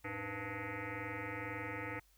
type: tone with frequency modulation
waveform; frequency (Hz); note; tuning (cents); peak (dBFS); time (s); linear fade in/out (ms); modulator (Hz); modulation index
sine; 880; A5; 0; -39; 0.04-2; 10; 198; 7.1
effects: added 48 Hz sine -68 dBFS peak until 2.17 s + white hiss -71 dBFS RMS until 2.17 s